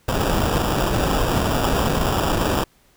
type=noise with sample-and-hold; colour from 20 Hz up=pink; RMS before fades=-20 dBFS; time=0.08-2.64 s; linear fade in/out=5 ms; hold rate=2100 Hz; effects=pink hiss -58 dBFS RMS until 2.96 s